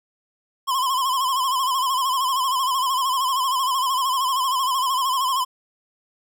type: tone with vibrato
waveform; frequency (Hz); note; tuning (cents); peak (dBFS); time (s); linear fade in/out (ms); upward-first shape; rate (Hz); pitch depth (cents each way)
square; 1046.5; C6; 0; -20; 0.67-5.45; 20; sine; 13; 88
effects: none